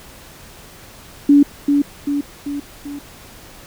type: tone with echo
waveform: sine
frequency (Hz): 286.2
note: D4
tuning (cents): -45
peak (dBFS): -6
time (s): 1.29-1.43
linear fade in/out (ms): 5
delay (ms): 390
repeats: 4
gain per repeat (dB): -5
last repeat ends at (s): 2.99
effects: pink hiss -41 dBFS RMS until 3.66 s